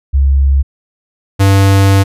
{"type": "tone pair in turn", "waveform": ["sine", "square"], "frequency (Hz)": [68.5, 97.86], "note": ["C#2", "G2"], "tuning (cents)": [-20, -2], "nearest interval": "tritone", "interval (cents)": 618, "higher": "second", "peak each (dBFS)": -6, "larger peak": "neither", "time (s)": [[0.13, 0.63], [1.39, 2.04]], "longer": "second", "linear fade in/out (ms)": 20, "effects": ["resampled to 32000 Hz"]}